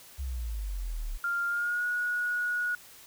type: exponential sweep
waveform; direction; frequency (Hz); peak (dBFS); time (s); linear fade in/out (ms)
sine; down; 69.3 to 34.04; -31; 0.18-1.18; 20
type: tone with pitch glide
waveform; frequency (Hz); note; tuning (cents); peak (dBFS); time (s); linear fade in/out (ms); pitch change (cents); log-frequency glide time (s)
sine; 1396.9 to 1455.4; F6 to F#6; 0 to -29; -27; 1.24-2.75; 2; +71; 1.47-1.85
effects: white hiss -52 dBFS RMS until 3.06 s